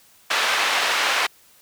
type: band-pass noise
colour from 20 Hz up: white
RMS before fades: -21 dBFS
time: 0.3-1.27 s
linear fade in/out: 10 ms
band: 690 to 2800 Hz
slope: 12 dB/octave
effects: white hiss -54 dBFS RMS until 1.61 s